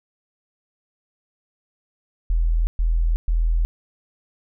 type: tone bursts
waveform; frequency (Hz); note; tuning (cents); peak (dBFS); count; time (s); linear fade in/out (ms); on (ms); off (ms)
sine; 41.2; E1; 0; -16; 3; 2.3-3.65; 0; 370; 120
effects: none